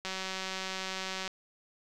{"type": "click train", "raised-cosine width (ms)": 0.2, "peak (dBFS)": -19, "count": 233, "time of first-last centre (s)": [0.05, 1.278], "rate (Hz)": 189, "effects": []}